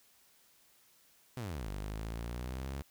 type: exponential two-way sweep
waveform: sawtooth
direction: down then up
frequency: 132.3 to 49 to 69.9 Hz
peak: -34 dBFS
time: 1.37-2.82 s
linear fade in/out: 0 ms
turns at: 1.69 s
effects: white hiss -66 dBFS RMS until 2.9 s